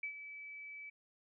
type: tone with ADSR envelope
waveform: sine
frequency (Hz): 2300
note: D7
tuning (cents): -37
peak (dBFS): -36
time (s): 0.03-0.9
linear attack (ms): 4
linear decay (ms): 90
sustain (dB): -10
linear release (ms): 9
effects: none